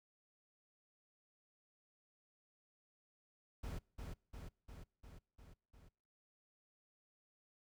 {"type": "noise with echo", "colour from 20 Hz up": "brown", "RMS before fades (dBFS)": -44, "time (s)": [3.63, 3.79], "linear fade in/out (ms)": 10, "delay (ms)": 350, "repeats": 6, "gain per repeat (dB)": -3, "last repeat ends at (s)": 5.89, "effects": ["noise-tail reverb RT60 0.6 s tail -26 dB re dry"]}